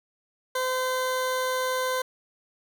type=tone; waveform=20% pulse; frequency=513 Hz; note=C5; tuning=34 cents flat; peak=-20 dBFS; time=0.55-2.02 s; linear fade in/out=5 ms; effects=none